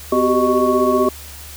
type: tone cluster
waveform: sine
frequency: 252.9 / 377.1 / 392.7 / 617 / 1110 Hz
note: B3 / F#4 / G4 / D#5 / C#6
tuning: +41 / +33 / +3 / -15 / +2 cents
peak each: -19 dBFS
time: 0.12-1.09 s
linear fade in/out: 5 ms
effects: added 73 Hz sine -37 dBFS peak until 1.56 s + white hiss -37 dBFS RMS until 1.56 s